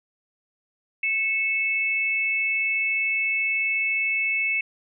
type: tone pair together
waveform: sine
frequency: 2203 / 2622 Hz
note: C#7 / E7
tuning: -11 / -10 cents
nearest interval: minor third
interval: 301 cents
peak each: -24 dBFS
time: 1.03-4.61 s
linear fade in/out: 5 ms
effects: none